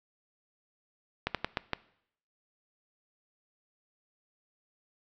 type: slowing click train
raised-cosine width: 0.3 ms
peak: -12 dBFS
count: 5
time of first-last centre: 1.27-1.733 s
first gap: 77 ms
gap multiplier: 1.28
effects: noise-tail reverb RT60 0.7 s tail -20 dB re dry + low-pass 5000 Hz 12 dB/octave